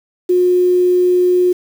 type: tone with quantisation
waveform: sine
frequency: 360.3 Hz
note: F#4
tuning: 46 cents flat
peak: -9 dBFS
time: 0.29-1.53 s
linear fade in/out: 10 ms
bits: 6
effects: none